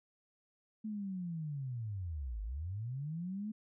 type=linear two-way sweep; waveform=sine; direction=down then up; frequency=220 to 48.65 to 220 Hz; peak=-37 dBFS; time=0.84-3.52 s; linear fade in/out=10 ms; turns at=2.42 s; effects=none